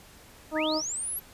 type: harmonic tone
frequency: 311 Hz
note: D#4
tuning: 1 cent flat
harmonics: 1 / 2 / 3 / 4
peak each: -29 / -29 / -35 / -37 dBFS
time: 0.51-0.82 s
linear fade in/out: 50 ms
type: linear sweep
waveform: sine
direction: up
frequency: 1413 to 11840 Hz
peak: -30 dBFS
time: 0.55-1.2 s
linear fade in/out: 20 ms
effects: pink hiss -52 dBFS RMS until 1.33 s + resampled to 32000 Hz